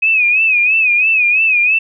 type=tone with vibrato; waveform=sine; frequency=2527 Hz; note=D#7; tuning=26 cents sharp; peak=-9 dBFS; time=0.02-1.79 s; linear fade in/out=10 ms; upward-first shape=sine; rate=3 Hz; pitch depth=93 cents each way; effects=none